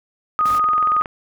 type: tone with vibrato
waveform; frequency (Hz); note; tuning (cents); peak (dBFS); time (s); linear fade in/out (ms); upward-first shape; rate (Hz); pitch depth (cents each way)
sine; 1241; D#6; -5; -14; 0.39-1.02; 0; sine; 15; 14
type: click train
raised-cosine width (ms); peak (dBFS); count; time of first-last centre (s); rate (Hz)
0.5; -16; 15; 0.41-1.058; 21.6
type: noise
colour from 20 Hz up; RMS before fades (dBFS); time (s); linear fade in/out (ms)
pink; -34; 0.45-0.59; 10
effects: none